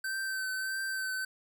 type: tone with vibrato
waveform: square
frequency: 1544 Hz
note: G6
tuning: 27 cents flat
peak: -33 dBFS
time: 0.04-1.25 s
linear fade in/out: 5 ms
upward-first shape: triangle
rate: 1.6 Hz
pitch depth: 27 cents each way
effects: none